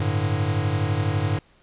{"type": "chord", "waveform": "square", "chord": "G suspended second", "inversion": "none", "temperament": "equal", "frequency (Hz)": [98, 110, 146.83], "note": ["G2", "A2", "D3"], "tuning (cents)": [0, 0, 0], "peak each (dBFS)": [-25, -26, -28], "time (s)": [0, 1.39], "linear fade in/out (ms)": 5, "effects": ["pink hiss -58 dBFS RMS until 1.62 s", "resampled to 8000 Hz"]}